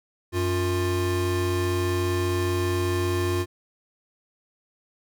square tone pair together, 92.8 / 353.4 Hz, F#2 / F4, +6 / +21 cents, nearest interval octave + major seventh, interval 2315 cents, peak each -26 dBFS, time 0.32-3.46 s, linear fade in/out 50 ms, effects none

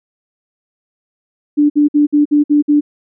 sine tone bursts, 294.1 Hz, D4, 3 cents sharp, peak -7 dBFS, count 7, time 1.57-2.81 s, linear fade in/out 20 ms, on 130 ms, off 55 ms, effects none

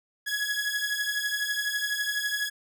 sawtooth beating tone pair, 1671 / 1683 Hz, G#6 / G#6, +10 / +23 cents, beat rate 12 Hz, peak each -26 / -27 dBFS, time 0.26-2.5 s, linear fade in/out 20 ms, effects none

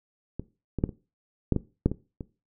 clicks, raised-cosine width 3 ms, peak -19 / -17 / -9 / -23 / -8 / -12 / -7 / -17 / -22 dBFS, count 9, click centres 0.396 / 0.787 / 0.839 / 0.892 / 1.523 / 1.563 / 1.86 / 1.916 / 2.208 s, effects noise-tail reverb RT60 0.3 s tail -18 dB re dry

